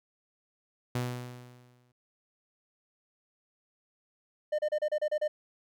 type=tone with exponential decay; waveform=sawtooth; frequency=123.47 Hz; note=B2; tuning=in tune; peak=-24 dBFS; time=0.95-1.92 s; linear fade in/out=5 ms; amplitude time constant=210 ms
type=tone bursts; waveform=triangle; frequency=605 Hz; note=D#5; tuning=49 cents flat; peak=-24 dBFS; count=8; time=4.52-5.28 s; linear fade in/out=10 ms; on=67 ms; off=32 ms
effects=none